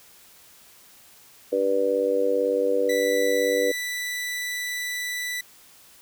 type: harmonic tone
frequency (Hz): 98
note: G2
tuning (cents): 0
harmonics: 3 / 4 / 5 / 6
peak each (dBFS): -30 / -29 / -21 / -29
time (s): 1.52-3.72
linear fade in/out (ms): 10
type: tone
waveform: sawtooth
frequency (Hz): 1975.5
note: B6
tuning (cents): 0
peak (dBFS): -24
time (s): 2.89-5.41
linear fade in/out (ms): 5
effects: white hiss -52 dBFS RMS until 6.01 s